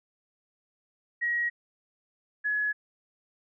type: tone pair in turn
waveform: sine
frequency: 1900 / 1692.7 Hz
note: A#6 / G#6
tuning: +33 / +33 cents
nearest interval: major second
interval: 200 cents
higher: first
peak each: -25 dBFS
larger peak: neither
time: 1.21-1.5 / 2.44-2.73 s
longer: neither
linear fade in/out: 20 ms
effects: none